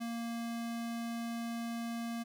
square tone, 232.5 Hz, A#3, 4 cents flat, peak -37 dBFS, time 0-2.24 s, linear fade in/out 20 ms, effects none

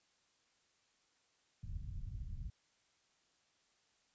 pink low-pass noise, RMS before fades -44 dBFS, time 1.63-2.5 s, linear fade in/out 5 ms, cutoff 130 Hz, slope 24 dB/octave, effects white hiss -75 dBFS RMS until 4.14 s + resampled to 16000 Hz

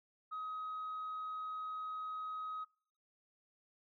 sine tone, 1264 Hz, D#6, 27 cents sharp, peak -38 dBFS, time 0.31-2.65 s, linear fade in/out 20 ms, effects noise-tail reverb RT60 0.6 s tail -25 dB re dry + tanh soft clip ceiling -37 dBFS

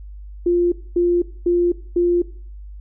sine tone bursts, 349.2 Hz, F4, in tune, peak -13 dBFS, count 4, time 0.46-2.22 s, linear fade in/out 5 ms, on 260 ms, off 240 ms, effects noise-tail reverb RT60 0.5 s tail -18 dB re dry + added 50 Hz sine -33 dBFS peak until 2.8 s

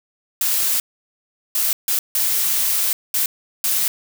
blue noise bursts at uneven times, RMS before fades -19 dBFS, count 6, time 0.41-0.8 / 1.55-1.73 / 1.88-1.99 / 2.15-2.93 / 3.14-3.26 / 3.64-3.88 s, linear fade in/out 2 ms, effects none

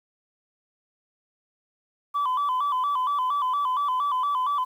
sine tone with vibrato, 1082 Hz, C#6, 42 cents flat, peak -20 dBFS, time 2.14-4.65 s, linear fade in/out 20 ms, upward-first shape square, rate 4.3 Hz, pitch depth 110 cents each way, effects tanh soft clip ceiling -20 dBFS + 9-bit

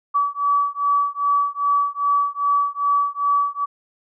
sine beating tone pair, 1144 / 1146.5 Hz, D6 / D6, -46 / -42 cents, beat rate 2.5 Hz, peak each -20 dBFS, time 0.14-3.66 s, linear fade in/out 20 ms, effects none

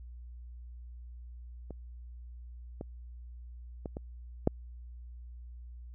clicks, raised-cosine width 2 ms, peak -29 / -25 / -24 / -25 / -11 dBFS, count 5, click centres 1.707 / 2.811 / 3.858 / 3.969 / 4.474 s, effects added 60 Hz sine -44 dBFS peak until 5.94 s

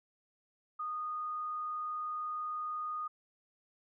sine tone, 1233 Hz, D#6, 16 cents flat, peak -35 dBFS, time 0.79-3.08 s, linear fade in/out 10 ms, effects none

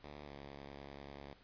5% pulse tone with pitch glide, 73.42 to 70.31 Hz, D2 to C#2, 0 to +25 cents, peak -38 dBFS, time 0.03-1.34 s, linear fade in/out 10 ms, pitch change -75 cents, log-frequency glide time 0.25-0.32 s, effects pink hiss -65 dBFS RMS until 1.43 s + resampled to 11025 Hz

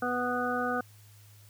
harmonic tone, 246.9 Hz, B3, in tune, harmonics 1 / 2 / 3 / 5 / 6, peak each -34 / -34 / -34 / -34 / -34 dBFS, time 0.02-0.81 s, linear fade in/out 5 ms, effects added 104 Hz sine -53 dBFS peak until 1.49 s + white hiss -60 dBFS RMS until 1.49 s

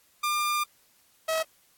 sawtooth tone pair in turn, 1199 / 641.6 Hz, D6 / E5, +36 / -47 cents, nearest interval major seventh, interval 1083 cents, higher first, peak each -21 dBFS, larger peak neither, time 0.23-0.64 / 1.28-1.43 s, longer first, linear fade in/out 10 ms, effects white hiss -63 dBFS RMS until 1.77 s + AAC 64 kbps

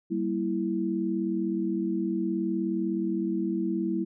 sine chord, E diminished, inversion first, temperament equal with one note detuned, 193.75 / 233.1 / 329.6 Hz, G3 / Bb3 / E4, -20 / 0 / 0 cents, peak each -30 / -33 / -28 dBFS, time 0.1-4.05 s, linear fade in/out 20 ms, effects none

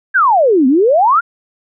sine exponential two-way sweep, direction down then up, 1668 to 246.9 to 1461 Hz, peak -7 dBFS, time 0.14-1.21 s, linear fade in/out 20 ms, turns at 0.67 s, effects none

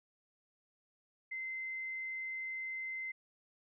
sine tone, 2069 Hz, C7, 20 cents flat, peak -38 dBFS, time 1.31-3.12 s, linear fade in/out 10 ms, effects none

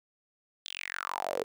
sawtooth tone with high-pass filter sweep, 46.25 Hz, F#1, in tune, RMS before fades -36 dBFS, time 0.65-1.44 s, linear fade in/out 10 ms, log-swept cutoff 3700 to 420 Hz, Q 6.7, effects none

